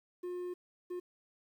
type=tone bursts at uneven times; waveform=triangle; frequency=357.6 Hz; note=F4; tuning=41 cents sharp; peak=-35 dBFS; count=2; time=0.23-0.54 / 0.9-1 s; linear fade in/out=10 ms; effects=11-bit